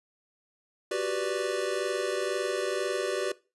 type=chord; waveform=square; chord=G major seventh; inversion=third; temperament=equal; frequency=370 / 392 / 493.9 / 587.3 Hz; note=F#4 / G4 / B4 / D5; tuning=0 / 0 / 0 / 0 cents; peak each=-34 dBFS; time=0.91-3.32 s; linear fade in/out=5 ms; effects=noise-tail reverb RT60 0.3 s tail -20 dB re dry + resampled to 24000 Hz